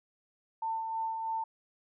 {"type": "tone with tremolo", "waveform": "sine", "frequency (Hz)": 896, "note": "A5", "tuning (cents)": 31, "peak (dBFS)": -30, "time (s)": [0.62, 1.44], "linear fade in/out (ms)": 5, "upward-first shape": "sine", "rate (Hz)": 3.1, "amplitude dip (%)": 35, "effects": []}